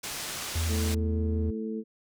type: low-pass noise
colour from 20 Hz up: white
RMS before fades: -36 dBFS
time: 0.03-0.95 s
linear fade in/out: 10 ms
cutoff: 8700 Hz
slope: 12 dB/octave
type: tone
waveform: triangle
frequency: 81.9 Hz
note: E2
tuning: 11 cents flat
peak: -24 dBFS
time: 0.55-1.51 s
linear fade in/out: 10 ms
type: harmonic tone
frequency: 110 Hz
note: A2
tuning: in tune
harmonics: 2 / 3 / 4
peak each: -32 / -39 / -36 dBFS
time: 0.67-1.84 s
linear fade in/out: 50 ms
effects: none